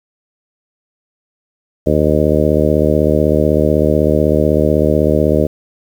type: harmonic tone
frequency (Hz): 76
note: D#2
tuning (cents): -40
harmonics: 1 / 2 / 3 / 4 / 5 / 6 / 7 / 8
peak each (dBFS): -18 / -18 / -18 / -18 / -18 / -18 / -18 / -18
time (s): 1.86-5.47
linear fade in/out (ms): 10
effects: 7-bit